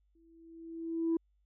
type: tone with exponential growth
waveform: sine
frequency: 329.6 Hz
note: E4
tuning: in tune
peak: -24 dBFS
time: 0.15-1.17 s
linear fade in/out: 5 ms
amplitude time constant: 220 ms
effects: tanh soft clip ceiling -24 dBFS + added 50 Hz sine -69 dBFS peak until 1.45 s